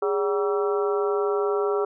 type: harmonic tone with a mistuned harmonic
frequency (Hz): 191.1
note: G3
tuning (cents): -44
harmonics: 2 / 3 / 4 / 5 / 6 / 7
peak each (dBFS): -22 / -31 / -33 / -36 / -34 / -33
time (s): 0.02-1.85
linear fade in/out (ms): 5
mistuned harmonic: 2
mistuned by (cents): +120
effects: none